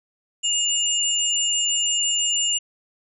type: tone pair together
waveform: sine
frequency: 2856 / 7197 Hz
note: F7 / A8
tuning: +38 / +38 cents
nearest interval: octave + major third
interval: 1600 cents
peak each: -22 / -22 dBFS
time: 0.43-2.59 s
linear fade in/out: 20 ms
effects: none